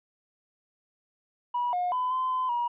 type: tone with pitch steps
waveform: triangle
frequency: 972 / 717 / 1006 / 1028 / 1022 / 957 Hz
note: B5 / F5 / B5 / C6 / C6 / A#5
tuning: -28 / +45 / +32 / -31 / -41 / +45 cents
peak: -22 dBFS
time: 1.54-2.68 s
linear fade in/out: 10 ms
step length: 190 ms
effects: tanh soft clip ceiling -22 dBFS + resampled to 8000 Hz